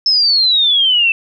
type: exponential sweep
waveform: sine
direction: down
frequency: 5290 to 2637 Hz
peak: -9 dBFS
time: 0.06-1.12 s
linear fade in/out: 2 ms
effects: none